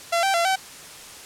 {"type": "tone with pitch steps", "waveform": "sawtooth", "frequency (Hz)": [680, 778, 681, 765], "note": ["F5", "G5", "F5", "G5"], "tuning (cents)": [-46, -13, -44, -42], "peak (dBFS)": -15, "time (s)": [0.12, 0.56], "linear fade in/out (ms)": 10, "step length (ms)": 110, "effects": ["white hiss -41 dBFS RMS until 1.25 s", "low-pass 10000 Hz 12 dB/octave"]}